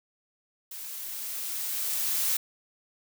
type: noise with level ramp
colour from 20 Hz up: blue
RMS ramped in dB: -40 to -26 dBFS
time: 0.71-2.37 s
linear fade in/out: 5 ms
effects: none